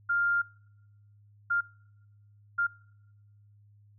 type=tone bursts at uneven times; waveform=sine; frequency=1400 Hz; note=F6; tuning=4 cents sharp; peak=-24 dBFS; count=3; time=0.09-0.42 / 1.5-1.61 / 2.58-2.67 s; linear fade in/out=10 ms; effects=noise-tail reverb RT60 1.0 s tail -26 dB re dry + added 103 Hz sine -56 dBFS peak until 3.98 s